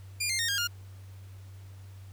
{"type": "tone with pitch steps", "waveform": "15% pulse", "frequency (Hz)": [2407, 2108, 1845.4, 1615.8, 1414.8], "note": ["D7", "C7", "A#6", "G#6", "F6"], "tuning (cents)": [42, 12, -18, -48, 22], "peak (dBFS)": -21, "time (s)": [0.2, 0.675], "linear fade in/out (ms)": 10, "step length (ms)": 95, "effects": ["added 96 Hz sine -44 dBFS peak until 2.12 s", "pink hiss -60 dBFS RMS until 2.12 s"]}